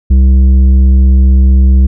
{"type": "tone with tanh clipping", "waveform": "sine", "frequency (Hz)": 65.41, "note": "C2", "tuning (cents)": 0, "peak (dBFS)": -4, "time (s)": [0.1, 1.87], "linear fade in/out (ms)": 10, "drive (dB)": 8, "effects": []}